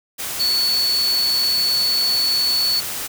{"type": "tone in noise", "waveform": "sine", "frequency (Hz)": 4435, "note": "C#8", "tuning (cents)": 0, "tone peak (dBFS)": -16, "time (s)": [0.39, 2.81], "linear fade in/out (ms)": 20, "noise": "white", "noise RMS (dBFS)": -27, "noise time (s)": [0.18, 3.08], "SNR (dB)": 8, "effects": []}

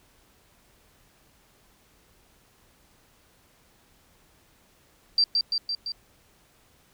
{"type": "tone with echo", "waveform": "sine", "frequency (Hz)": 4699, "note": "D8", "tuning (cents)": 0, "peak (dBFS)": -17, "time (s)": [5.18, 5.24], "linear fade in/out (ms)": 2, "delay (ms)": 170, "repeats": 4, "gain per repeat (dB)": -3, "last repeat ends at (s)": 5.92, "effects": ["pink hiss -61 dBFS RMS until 6.93 s"]}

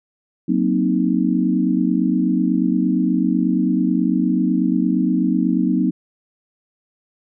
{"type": "chord", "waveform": "sine", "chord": "C half-diminished seventh", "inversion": "second", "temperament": "equal", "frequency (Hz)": [185, 233.1, 261.6, 311.1], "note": ["Gb3", "Bb3", "C4", "Eb4"], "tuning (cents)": [0, 0, 0, 0], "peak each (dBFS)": [-20, -21, -20, -21], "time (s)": [0.48, 5.91], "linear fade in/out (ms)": 10, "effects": []}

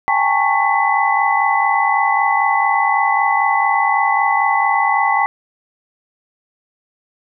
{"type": "tone cluster", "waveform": "sine", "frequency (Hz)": [792, 836, 901, 1108, 1999], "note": ["G5", "G#5", "A5", "C#6", "B6"], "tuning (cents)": [18, 11, 41, -1, 20], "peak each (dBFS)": -19, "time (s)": [0.08, 5.26], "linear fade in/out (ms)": 0, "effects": []}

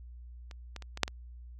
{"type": "clicks", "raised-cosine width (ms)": 0.2, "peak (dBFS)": [-30, -24, -29, -23, -6, -21], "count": 6, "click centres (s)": [0.512, 0.763, 0.823, 0.974, 1.033, 1.079], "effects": ["added 60 Hz sine -45 dBFS peak until 1.59 s"]}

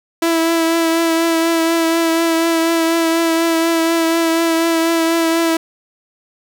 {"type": "tone with vibrato", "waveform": "sawtooth", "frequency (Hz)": 330.1, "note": "E4", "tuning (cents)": 2, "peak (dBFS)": -9, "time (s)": [0.22, 5.57], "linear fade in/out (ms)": 5, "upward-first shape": "triangle", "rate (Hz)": 4.1, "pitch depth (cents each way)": 25, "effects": []}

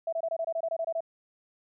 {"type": "tone bursts", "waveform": "sine", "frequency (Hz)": 659.3, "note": "E5", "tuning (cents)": 0, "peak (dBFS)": -27, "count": 12, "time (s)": [0.07, 1.006], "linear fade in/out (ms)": 5, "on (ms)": 56, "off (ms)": 24, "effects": []}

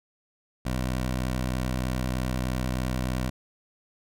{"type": "tone with vibrato", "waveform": "15% pulse", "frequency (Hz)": 63.2, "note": "B1", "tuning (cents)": 41, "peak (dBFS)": -20, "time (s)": [0.65, 3.3], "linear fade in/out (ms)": 10, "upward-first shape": "square", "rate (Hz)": 10, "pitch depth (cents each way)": 18, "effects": []}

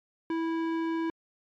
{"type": "tone", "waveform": "square", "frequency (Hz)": 328, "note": "E4", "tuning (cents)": -9, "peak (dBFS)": -28, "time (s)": [0.3, 1.1], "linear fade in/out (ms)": 2, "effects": ["low-pass 2000 Hz 12 dB/octave", "MP3 48 kbps"]}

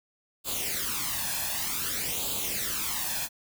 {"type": "noise with flanger", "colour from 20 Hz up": "white", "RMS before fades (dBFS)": -31, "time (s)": [0.44, 3.29], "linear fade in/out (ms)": 50, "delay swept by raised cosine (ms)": [0.26, 1.19], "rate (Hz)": 0.54, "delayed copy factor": 0.7, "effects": []}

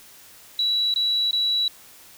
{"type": "tone bursts", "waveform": "sine", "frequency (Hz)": 3920, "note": "B7", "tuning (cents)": -14, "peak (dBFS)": -19, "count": 3, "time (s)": [0.59, 1.68], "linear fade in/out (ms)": 2, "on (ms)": 350, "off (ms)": 20, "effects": ["white hiss -48 dBFS RMS until 2.17 s"]}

